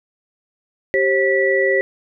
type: tone cluster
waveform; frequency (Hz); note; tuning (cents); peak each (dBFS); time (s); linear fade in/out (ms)
sine; 389.2 / 536 / 1955; G4 / C5 / B6; -12 / +42 / -18; -18; 0.94-1.81; 0
effects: none